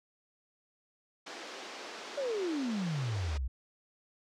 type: band-pass noise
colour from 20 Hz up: pink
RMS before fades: -45 dBFS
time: 1.26-3.38 s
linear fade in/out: 10 ms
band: 310 to 6100 Hz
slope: 24 dB/octave
type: exponential sweep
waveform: sine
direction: down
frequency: 587.3 to 58.7 Hz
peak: -31 dBFS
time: 2.17-3.48 s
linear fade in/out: 10 ms
effects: none